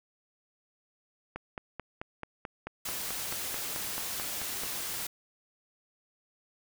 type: click train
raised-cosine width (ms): 0.5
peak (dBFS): -22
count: 16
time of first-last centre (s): 1.36-4.635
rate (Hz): 4.58
type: noise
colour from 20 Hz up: white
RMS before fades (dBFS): -36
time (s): 2.85-5.07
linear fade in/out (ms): 5
effects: none